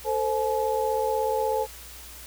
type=tone cluster; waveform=sine; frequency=445.6 / 522 / 854 Hz; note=A4 / C5 / G#5; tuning=+22 / -4 / +48 cents; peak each=-27 dBFS; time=0.04-1.67 s; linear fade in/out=50 ms; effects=added 60 Hz sine -47 dBFS peak until 2.26 s + white hiss -44 dBFS RMS until 2.26 s